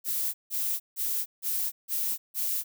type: noise bursts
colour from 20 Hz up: violet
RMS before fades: -29 dBFS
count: 6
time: 0.04-2.64 s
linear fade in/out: 50 ms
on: 300 ms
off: 160 ms
effects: none